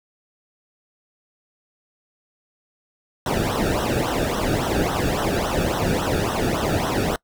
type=noise with flanger; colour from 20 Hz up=brown; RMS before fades=-22 dBFS; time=3.26-7.16 s; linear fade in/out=2 ms; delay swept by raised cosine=0.42 to 1 ms; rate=3.6 Hz; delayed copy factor=-1; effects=noise-tail reverb RT60 0.1 s tail -24 dB re dry